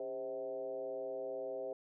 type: tone with frequency modulation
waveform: sine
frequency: 523.3 Hz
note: C5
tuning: in tune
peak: -38 dBFS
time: 0-1.73 s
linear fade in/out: 2 ms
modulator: 122 Hz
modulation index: 1.1
effects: none